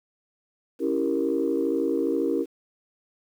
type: chord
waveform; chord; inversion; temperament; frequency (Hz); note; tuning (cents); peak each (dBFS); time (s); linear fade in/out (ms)
sine; C# diminished seventh; none; equal; 277.2 / 329.6 / 392 / 466.2; C#4 / E4 / G4 / Bb4; 0 / 0 / 0 / 0; -27 / -26 / -28 / -27; 0.79-2.46; 50
effects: tanh soft clip ceiling -13 dBFS + 9-bit